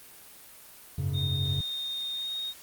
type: chord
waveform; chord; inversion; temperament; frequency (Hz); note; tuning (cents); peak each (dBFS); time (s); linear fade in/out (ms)
triangle; F# suspended second; none; equal; 92.5 / 103.83 / 138.59; F#2 / G#2 / C#3; 0 / 0 / 0; -29 / -33 / -28; 0.98-1.61; 5
type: tone with pitch glide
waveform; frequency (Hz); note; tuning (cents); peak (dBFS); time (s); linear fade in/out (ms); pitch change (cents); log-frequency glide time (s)
sine; 3679 to 3724; A#7 to A#7; -24 to -2; -31; 1.13-2.54; 50; +22; 2.17-2.27
effects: white hiss -50 dBFS RMS until 2.62 s + Opus 32 kbps